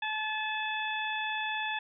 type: harmonic tone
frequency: 864 Hz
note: A5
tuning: 32 cents flat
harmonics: 1 / 2 / 3 / 4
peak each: -35 / -35 / -37 / -39 dBFS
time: 0.02-1.79 s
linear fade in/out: 5 ms
effects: none